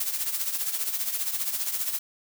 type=noise with tremolo; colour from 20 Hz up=blue; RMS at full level=-26 dBFS; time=0-1.99 s; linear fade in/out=5 ms; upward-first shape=triangle; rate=15 Hz; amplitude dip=70%; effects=none